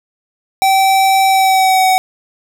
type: tone with pitch glide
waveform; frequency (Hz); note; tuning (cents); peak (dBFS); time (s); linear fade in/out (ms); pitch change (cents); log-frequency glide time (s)
square; 772 to 751.8; G5 to F#5; -27 to +27; -9; 0.62-1.98; 0; -46; 1.27-1.85
effects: none